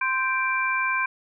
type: tone cluster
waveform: sine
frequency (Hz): 1039 / 1570 / 2355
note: C6 / G6 / D7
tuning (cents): -12 / +2 / +4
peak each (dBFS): -26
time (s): 0.01-1.06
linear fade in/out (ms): 5
effects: none